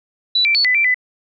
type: tone with pitch steps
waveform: sine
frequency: 3957 / 2343 / 4438 / 2002 / 2347 / 2003 Hz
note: B7 / D7 / C#8 / B6 / D7 / B6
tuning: +3 / -5 / +1 / +23 / -2 / +24 cents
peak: -12 dBFS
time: 0.35-0.944 s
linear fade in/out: 5 ms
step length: 99 ms
effects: none